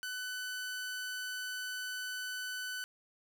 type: tone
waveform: sawtooth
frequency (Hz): 1500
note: F#6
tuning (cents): +23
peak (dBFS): -34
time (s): 0.03-2.84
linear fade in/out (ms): 0
effects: none